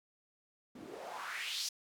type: noise with band-pass filter sweep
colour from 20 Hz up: white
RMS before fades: -42 dBFS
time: 0.75-1.69 s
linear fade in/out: 5 ms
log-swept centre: 220 to 5700 Hz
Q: 3.1
effects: none